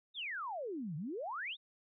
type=exponential two-way sweep; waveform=sine; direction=down then up; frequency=3815 to 141.6 to 3815 Hz; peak=-38 dBFS; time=0.14-1.57 s; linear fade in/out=50 ms; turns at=0.96 s; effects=none